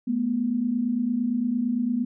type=tone pair together; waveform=sine; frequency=215.3 / 244.1 Hz; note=A3 / B3; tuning=-37 / -20 cents; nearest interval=major second; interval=217 cents; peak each=-28 / -23 dBFS; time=0.07-2.05 s; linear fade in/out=10 ms; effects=none